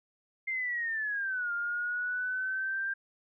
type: linear two-way sweep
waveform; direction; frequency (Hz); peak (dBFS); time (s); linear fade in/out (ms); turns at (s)
sine; down then up; 2109 to 1400 to 1590; -30; 0.47-2.94; 10; 1.52
effects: none